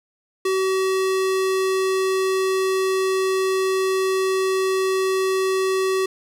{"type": "tone", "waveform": "square", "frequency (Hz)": 379.7, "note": "F#4", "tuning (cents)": 45, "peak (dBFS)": -19, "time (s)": [0.45, 6.06], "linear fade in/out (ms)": 5, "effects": ["low-pass 12000 Hz 12 dB/octave", "8-bit"]}